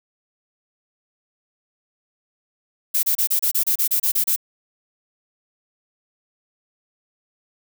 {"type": "noise bursts", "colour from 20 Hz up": "violet", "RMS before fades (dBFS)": -19, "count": 12, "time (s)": [2.94, 4.362], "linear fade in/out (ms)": 10, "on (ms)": 91, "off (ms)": 30, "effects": []}